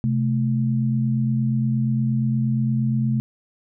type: tone pair together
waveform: sine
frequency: 129.86 / 218.4 Hz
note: C3 / A3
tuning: -13 / -13 cents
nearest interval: major sixth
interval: 900 cents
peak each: -20 / -22 dBFS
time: 0.04-3.2 s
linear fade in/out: 0 ms
effects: none